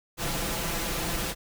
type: noise with comb filter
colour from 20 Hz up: pink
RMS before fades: -30 dBFS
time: 0.17-1.35 s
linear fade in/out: 50 ms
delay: 5.9 ms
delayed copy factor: +0.55
effects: none